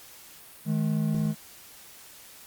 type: tone pair together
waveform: triangle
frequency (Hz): 156.9 / 213.1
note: D#3 / G#3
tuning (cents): +15 / +45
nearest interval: perfect fourth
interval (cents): 530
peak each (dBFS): -24 / -25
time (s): 0.65-1.35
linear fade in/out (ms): 50
effects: white hiss -49 dBFS RMS until 2.46 s + Opus 48 kbps

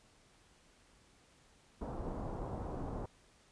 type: low-pass noise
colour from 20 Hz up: pink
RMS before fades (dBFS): -41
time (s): 1.81-3.06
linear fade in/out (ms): 5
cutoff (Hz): 990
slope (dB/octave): 24
effects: pink hiss -66 dBFS RMS until 3.51 s + resampled to 22050 Hz

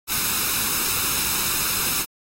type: noise with comb filter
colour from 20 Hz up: white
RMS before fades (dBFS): -23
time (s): 0.07-2.06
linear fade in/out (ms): 50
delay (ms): 0.77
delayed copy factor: +0.6
effects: AAC 48 kbps

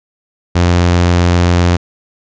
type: tone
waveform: sawtooth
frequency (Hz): 87.6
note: F2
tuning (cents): +6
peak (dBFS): -4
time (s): 0.55-1.77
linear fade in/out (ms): 10
effects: resampled to 16000 Hz

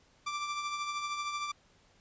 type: tone with tremolo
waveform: sawtooth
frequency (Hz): 1175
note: D6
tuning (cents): +1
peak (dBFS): -28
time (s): 0.26-1.52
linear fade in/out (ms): 10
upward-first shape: triangle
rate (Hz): 13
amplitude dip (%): 50
effects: pink hiss -65 dBFS RMS until 2 s + resampled to 16000 Hz

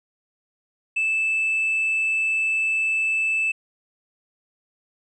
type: tone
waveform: triangle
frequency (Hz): 2631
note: E7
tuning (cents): -4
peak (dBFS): -17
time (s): 0.96-3.52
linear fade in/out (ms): 10
effects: tanh soft clip ceiling -15 dBFS + resampled to 22050 Hz

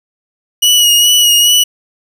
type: tone with vibrato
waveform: sawtooth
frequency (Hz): 2911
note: F#7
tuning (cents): -29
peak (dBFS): -3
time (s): 0.62-1.64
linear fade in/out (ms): 10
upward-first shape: sine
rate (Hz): 2.4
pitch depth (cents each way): 30
effects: none

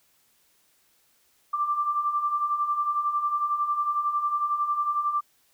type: beating tone pair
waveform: sine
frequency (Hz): 1170 / 1181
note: D6 / D6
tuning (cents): -7 / +9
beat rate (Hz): 11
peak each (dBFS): -31 / -24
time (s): 1.53-5.21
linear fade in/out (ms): 10
effects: white hiss -65 dBFS RMS until 5.53 s

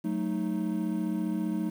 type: chord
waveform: triangle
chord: D# diminished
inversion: first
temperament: equal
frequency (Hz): 185 / 220 / 311.1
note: F#3 / A3 / D#4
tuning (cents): 0 / 0 / 0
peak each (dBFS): -30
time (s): 0.04-1.7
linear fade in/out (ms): 10
effects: 9-bit

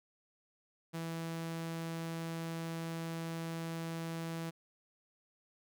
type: tone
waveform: sawtooth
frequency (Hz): 164.81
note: E3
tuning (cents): 0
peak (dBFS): -34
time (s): 0.93-4.51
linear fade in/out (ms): 20
effects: none

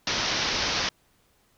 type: low-pass noise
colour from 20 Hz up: white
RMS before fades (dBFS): -27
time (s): 0.07-0.89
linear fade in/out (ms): 2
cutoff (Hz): 6000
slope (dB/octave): 96
effects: pink hiss -65 dBFS RMS until 1.57 s

